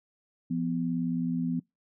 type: tone pair together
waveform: sine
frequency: 171.3 / 250.3 Hz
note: F3 / B3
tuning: -33 / +23 cents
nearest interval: perfect fifth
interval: 656 cents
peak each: -30 / -29 dBFS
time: 0.5-1.6 s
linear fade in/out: 10 ms
effects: noise-tail reverb RT60 0.2 s tail -25 dB re dry